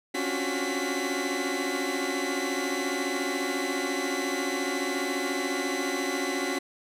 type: tone cluster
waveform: sawtooth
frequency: 270.3 / 284.6 / 356.6 / 377.1 / 2011 Hz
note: C#4 / C#4 / F4 / F#4 / B6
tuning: -44 / +46 / +36 / +33 / +31 cents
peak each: -30 dBFS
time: 0.14-6.59 s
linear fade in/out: 10 ms
effects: low-pass 11000 Hz 12 dB/octave